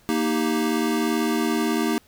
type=chord; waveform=square; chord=Eb major; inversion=second; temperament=equal; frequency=233.1 / 311.1 / 392 Hz; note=Bb3 / Eb4 / G4; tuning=0 / 0 / 0 cents; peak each=-25 / -25 / -28 dBFS; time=0.09-1.98 s; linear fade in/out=0 ms; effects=pink hiss -57 dBFS RMS until 2.07 s